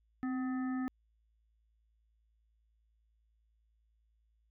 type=harmonic tone with a mistuned harmonic; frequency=253.6 Hz; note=B3; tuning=46 cents sharp; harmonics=1 / 3 / 5 / 7 / 8; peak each=-33 / -48 / -48 / -50 / -62 dBFS; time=0.23-0.88 s; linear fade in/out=0 ms; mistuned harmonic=1; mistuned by=+41 cents; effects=added 55 Hz sine -70 dBFS peak until 4.5 s